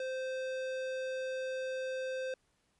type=tone with tanh clipping; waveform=sine; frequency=520 Hz; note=C5; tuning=11 cents flat; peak=-37 dBFS; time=0-2.34 s; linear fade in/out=2 ms; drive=18 dB; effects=pink hiss -75 dBFS RMS until 2.79 s + resampled to 24000 Hz